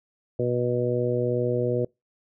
harmonic tone, 122.4 Hz, B2, 15 cents flat, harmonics 1 / 2 / 3 / 4 / 5, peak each -28 / -32 / -27 / -26 / -32 dBFS, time 0.39-1.85 s, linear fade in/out 5 ms, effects noise-tail reverb RT60 0.2 s tail -25 dB re dry

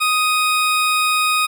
20% pulse tone, 1248 Hz, D#6, 5 cents sharp, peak -10 dBFS, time 0-1.47 s, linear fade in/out 20 ms, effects none

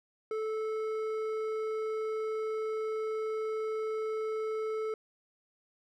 sine tone with hard clipping, 436.8 Hz, A4, 13 cents flat, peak -33 dBFS, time 0.31-4.94 s, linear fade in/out 2 ms, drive 8 dB, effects none

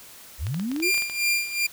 sine linear sweep, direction up, 48.37 to 393.6 Hz, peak -25 dBFS, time 0.38-0.92 s, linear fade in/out 50 ms
clicks, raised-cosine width 0.2 ms, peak -19 dBFS, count 10, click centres 0.468 / 0.544 / 0.597 / 0.716 / 0.763 / 0.801 / 0.944 / 0.979 / 1.022 / 1.098 s
sawtooth tone with tremolo, 2392 Hz, D7, 31 cents sharp, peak -16 dBFS, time 0.82-1.67 s, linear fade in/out 10 ms, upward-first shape sine, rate 2.6 Hz, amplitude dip 75%
effects white hiss -46 dBFS RMS until 1.72 s

